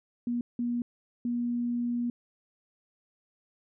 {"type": "tone bursts at uneven times", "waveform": "sine", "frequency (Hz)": 240, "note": "B3", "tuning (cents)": -49, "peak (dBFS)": -27, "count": 3, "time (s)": [[0.27, 0.41], [0.59, 0.82], [1.25, 2.1]], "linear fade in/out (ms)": 2, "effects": []}